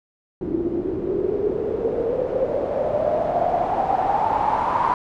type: noise with low-pass filter sweep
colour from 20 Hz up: white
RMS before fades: -22 dBFS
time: 0.41-4.94 s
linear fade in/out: 2 ms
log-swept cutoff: 320 to 990 Hz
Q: 9.6
effects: none